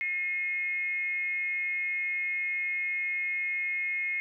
sine tone with frequency modulation, 2149 Hz, C7, 46 cents sharp, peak -28 dBFS, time 0.01-4.2 s, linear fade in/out 0 ms, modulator 354 Hz, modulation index 0.39, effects none

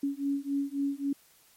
sine beating tone pair, 278.1 / 281.8 Hz, C#4 / C#4, +6 / +29 cents, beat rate 3.7 Hz, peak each -31 dBFS, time 0.03-1.13 s, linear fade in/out 5 ms, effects white hiss -61 dBFS RMS until 1.56 s + MP3 64 kbps

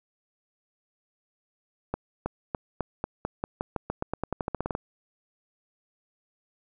accelerating click train, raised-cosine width 1 ms, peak -14 dBFS, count 21, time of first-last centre 1.94-4.751 s, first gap 320 ms, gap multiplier 0.9, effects none

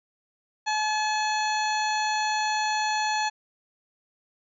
harmonic tone, 856 Hz, A5, 48 cents flat, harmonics 1 / 2 / 3 / 4 / 5 / 7 / 8, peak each -25 / -31 / -34 / -39 / -34 / -39 / -41 dBFS, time 0.66-3.3 s, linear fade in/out 20 ms, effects none

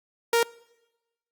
sawtooth tone, 466.2 Hz, A#4, in tune, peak -15 dBFS, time 0.33-0.43 s, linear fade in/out 2 ms, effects noise-tail reverb RT60 1.0 s tail -23 dB re dry + Opus 48 kbps

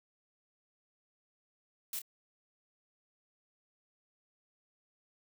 blue noise with echo, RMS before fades -38 dBFS, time 1.93-1.99 s, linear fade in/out 2 ms, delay 28 ms, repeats 1, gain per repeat -9 dB, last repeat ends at 2.018 s, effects none

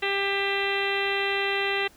harmonic tone with a mistuned harmonic, 396.5 Hz, G4, 20 cents sharp, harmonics 1 / 2 / 3 / 4 / 5 / 6 / 7 / 8 / 9 / 10, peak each -29 / -33 / -36 / -35 / -29 / -37 / -31 / -35 / -40 / -39 dBFS, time 0.02-1.88 s, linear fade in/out 10 ms, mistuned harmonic 7, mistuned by -45 cents, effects pink hiss -55 dBFS RMS until 1.96 s

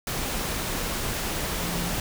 sine tone in noise, 174.5 Hz, F3, 1 cent flat, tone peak -31 dBFS, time 1.63-1.94 s, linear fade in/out 2 ms, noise pink, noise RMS -29 dBFS, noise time 0.07-2 s, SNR -5 dB, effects none

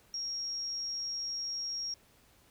sine tone, 5588 Hz, F8, in tune, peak -34 dBFS, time 0.14-1.94 s, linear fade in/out 2 ms, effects pink hiss -64 dBFS RMS until 2.5 s

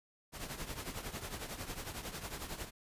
pink noise with tremolo, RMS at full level -40 dBFS, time 0.32-2.71 s, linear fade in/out 50 ms, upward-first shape triangle, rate 11 Hz, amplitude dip 75%, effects resampled to 32000 Hz

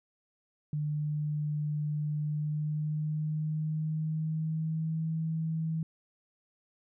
sine tone with pitch glide, 149.9 to 160.66 Hz, D3 to E3, +36 to -44 cents, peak -29 dBFS, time 0.73-5.83 s, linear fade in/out 2 ms, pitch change +120 cents, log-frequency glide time 2.2-5.09 s, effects none

